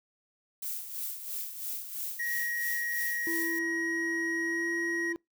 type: noise with tremolo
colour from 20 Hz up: violet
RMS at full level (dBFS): -35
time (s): 0.62-3.59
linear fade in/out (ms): 5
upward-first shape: sine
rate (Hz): 3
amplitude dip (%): 60
type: tone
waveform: triangle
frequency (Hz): 1894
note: A#6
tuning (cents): +27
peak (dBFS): -29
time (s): 2.19-5.13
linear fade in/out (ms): 10
type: tone with pitch glide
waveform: triangle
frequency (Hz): 332.1 to 337.5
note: E4 to E4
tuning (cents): +13 to +41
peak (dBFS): -31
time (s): 3.27-5.16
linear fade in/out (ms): 0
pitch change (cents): +28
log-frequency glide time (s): 4.45-4.69
effects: noise-tail reverb RT60 0.2 s tail -26 dB re dry